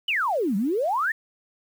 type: exponential two-way sweep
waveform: sine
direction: down then up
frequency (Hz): 3094 to 184.9 to 1890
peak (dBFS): -21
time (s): 0.08-1.12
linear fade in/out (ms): 5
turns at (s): 0.56
effects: 8-bit